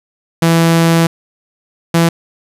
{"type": "tone pair in turn", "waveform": "sawtooth", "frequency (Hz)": [165.9, 167.25], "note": ["E3", "E3"], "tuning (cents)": [11, 25], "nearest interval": "unison", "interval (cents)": 14, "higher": "second", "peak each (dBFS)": -4, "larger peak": "neither", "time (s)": [[0.42, 1.07], [1.94, 2.09]], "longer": "first", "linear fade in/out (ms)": 5, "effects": ["resampled to 32000 Hz", "7-bit"]}